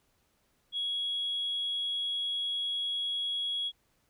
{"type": "tone", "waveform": "sine", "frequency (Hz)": 3330, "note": "G#7", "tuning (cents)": 4, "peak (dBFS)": -29, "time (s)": [0.72, 3.72], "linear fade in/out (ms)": 50, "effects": ["tanh soft clip ceiling -25 dBFS", "pink hiss -72 dBFS RMS until 4.09 s"]}